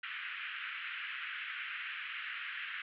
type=band-pass noise; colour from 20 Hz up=pink; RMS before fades=-42 dBFS; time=0.03-2.82 s; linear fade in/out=5 ms; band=1400 to 3000 Hz; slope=48 dB/octave; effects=none